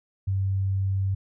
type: tone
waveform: sine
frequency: 96.7 Hz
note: G2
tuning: 23 cents flat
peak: -22 dBFS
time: 0.27-1.15 s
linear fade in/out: 10 ms
effects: none